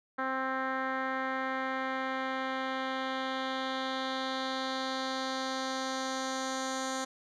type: tone with low-pass filter sweep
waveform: 10% pulse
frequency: 263.2 Hz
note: C4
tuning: 10 cents sharp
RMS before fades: -34 dBFS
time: 0.18-7.05 s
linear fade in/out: 10 ms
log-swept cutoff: 1600 to 7000 Hz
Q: 2.1
effects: none